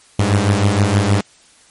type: beating tone pair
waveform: sawtooth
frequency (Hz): 98 / 104.4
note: G2 / G#2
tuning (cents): 0 / +10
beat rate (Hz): 6.4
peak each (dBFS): -11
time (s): 0.19-1.21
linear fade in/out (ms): 5
effects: white hiss -49 dBFS RMS until 1.7 s + MP3 48 kbps